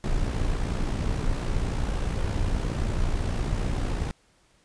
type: noise with amplitude modulation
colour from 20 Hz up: brown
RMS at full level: -24 dBFS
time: 0.04-4.11 s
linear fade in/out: 0 ms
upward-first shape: sine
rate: 59.1 Hz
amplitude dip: 50%
effects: pink hiss -63 dBFS RMS until 4.64 s + resampled to 22050 Hz